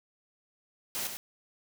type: noise with echo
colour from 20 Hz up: white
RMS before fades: -34 dBFS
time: 0.95-1.07 s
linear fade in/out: 0 ms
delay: 100 ms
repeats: 1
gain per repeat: -6 dB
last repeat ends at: 1.17 s
effects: none